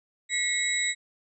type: tone cluster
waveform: sine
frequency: 1950 / 2163 / 3843 / 7770 Hz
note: B6 / C#7 / B7 / B8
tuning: -23 / -43 / -48 / -29 cents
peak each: -30 dBFS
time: 0.29-0.95 s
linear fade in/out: 50 ms
effects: none